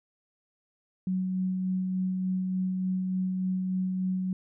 sine tone with tremolo, 185.9 Hz, F#3, 8 cents sharp, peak -25 dBFS, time 1.07-4.33 s, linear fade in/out 2 ms, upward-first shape sine, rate 3.4 Hz, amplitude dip 25%, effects none

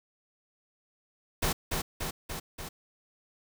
pink noise with echo, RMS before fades -28 dBFS, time 1.42-1.53 s, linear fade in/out 10 ms, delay 290 ms, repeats 4, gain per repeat -3 dB, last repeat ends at 2.69 s, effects none

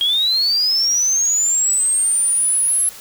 sine linear sweep, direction up, 3228 to 11040 Hz, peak -13 dBFS, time 0.01-2.89 s, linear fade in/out 0 ms, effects tanh soft clip ceiling -9 dBFS + white hiss -38 dBFS RMS until 3 s

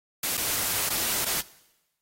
white noise with dropouts, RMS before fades -27 dBFS, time 0.23-1.41 s, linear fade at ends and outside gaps 5 ms, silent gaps 0.372-0.375 / 0.892-0.902 / 1.248-1.263 s, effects noise-tail reverb RT60 1.0 s tail -20 dB re dry + AAC 48 kbps

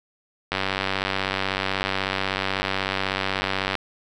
click train, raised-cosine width 0.3 ms, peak -7 dBFS, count 312, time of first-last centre 0.52-3.753 s, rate 96.2 Hz, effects none

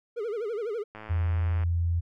triangle tone with vibrato, 440 Hz, A4, in tune, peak -27 dBFS, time 0.16-0.84 s, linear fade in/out 20 ms, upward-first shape sine, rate 12 Hz, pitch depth 160 cents each way
click train, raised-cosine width 0.5 ms, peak -27 dBFS, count 75, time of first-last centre 0.95-1.635 s, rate 108 Hz
sine tone with pitch glide, 85.7 to 85.01 Hz, F2 to F2, -32 to -46 cents, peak -23 dBFS, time 1.09-2.01 s, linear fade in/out 20 ms, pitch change -14 cents, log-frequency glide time 1.48-1.8 s
effects none

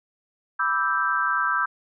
sine chord, E minor seventh, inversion second, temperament equal, 987.8 / 1174.7 / 1318.5 / 1568 Hz, B5 / D6 / E6 / G6, 0 / 0 / 0 / 0 cents, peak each -29 / -28 / -25 / -24 dBFS, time 0.59-1.66 s, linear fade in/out 10 ms, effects none

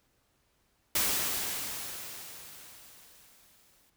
white noise with exponential decay, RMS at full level -27 dBFS, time 0.95-3.9 s, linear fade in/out 5 ms, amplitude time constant 640 ms, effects pink hiss -72 dBFS RMS until 3.96 s

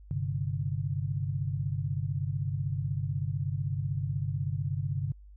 sine chord, G suspended fourth, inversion none, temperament equal, 98 / 130.81 / 146.83 Hz, G2 / C3 / D3, 0 / 0 / 0 cents, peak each -33 dBFS, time 0.11-5.12 s, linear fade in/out 0 ms, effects added 50 Hz sine -48 dBFS peak until 5.36 s

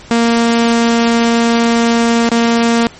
sawtooth tone with dropouts, 232.6 Hz, A#3, 4 cents flat, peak -5 dBFS, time 0.11-2.87 s, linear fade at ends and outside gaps 0 ms, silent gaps 2.291-2.317 s, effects pink hiss -37 dBFS RMS until 2.99 s + MP3 32 kbps

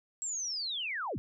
sine linear sweep, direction down, 7720 to 58.8 Hz, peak -33 dBFS, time 0.22-1.18 s, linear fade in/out 0 ms, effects none

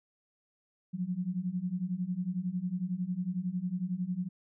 sine beating tone pair, 174.61 / 185.61 Hz, F3 / F#3, 0 / +6 cents, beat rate 11 Hz, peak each -35 / -33 dBFS, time 0.93-4.29 s, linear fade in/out 20 ms, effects none

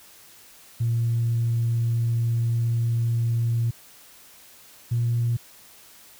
sine tone pair in turn, 116.54 / 118.24 Hz, A#2 / A#2, 0 / +25 cents, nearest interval unison, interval 25 cents, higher second, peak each -19 dBFS, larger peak neither, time 0.8-3.71 / 4.91-5.37 s, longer first, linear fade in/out 10 ms, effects tanh soft clip ceiling -16 dBFS + white hiss -50 dBFS RMS until 6.19 s

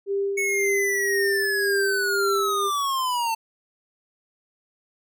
sine tone with tremolo, 396.9 Hz, G4, 22 cents sharp, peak -21 dBFS, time 0.06-2.71 s, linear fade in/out 50 ms, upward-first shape sine, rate 1.9 Hz, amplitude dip 50%
square linear sweep, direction down, 2217 to 889 Hz, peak -23 dBFS, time 0.37-3.35 s, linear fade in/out 10 ms
effects none

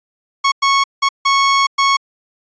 sawtooth tone bursts at uneven times, 1103 Hz, C#6, 9 cents flat, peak -7 dBFS, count 5, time 0.44-0.52 / 0.62-0.84 / 1.02-1.09 / 1.25-1.67 / 1.78-1.97 s, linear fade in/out 10 ms, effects resampled to 16000 Hz

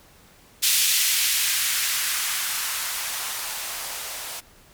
violet noise with band-pass filter sweep, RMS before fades -25 dBFS, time 0.62-4.41 s, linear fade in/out 20 ms, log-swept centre 3000 to 520 Hz, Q 1.1, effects pink hiss -53 dBFS RMS until 4.73 s

